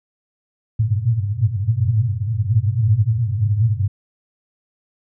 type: band-pass noise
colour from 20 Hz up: pink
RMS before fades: -18 dBFS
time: 0.79-3.88 s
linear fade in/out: 10 ms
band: 100 to 120 Hz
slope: 96 dB/octave
effects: none